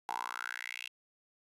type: tone with high-pass filter sweep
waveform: 10% pulse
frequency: 60 Hz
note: B1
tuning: 49 cents flat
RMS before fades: -41 dBFS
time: 0.09-0.88 s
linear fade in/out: 0 ms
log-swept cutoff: 830 to 2800 Hz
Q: 5.5
effects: resampled to 32000 Hz